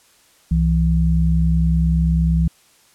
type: tone pair together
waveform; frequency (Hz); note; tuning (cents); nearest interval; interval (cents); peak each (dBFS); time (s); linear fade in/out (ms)
sine; 65.4 / 164.8; C2 / E3; 0 / 0; octave + major third; 1600; -16; 0.51-2.48; 5
effects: white hiss -54 dBFS RMS until 2.94 s + low-pass 11000 Hz 12 dB/octave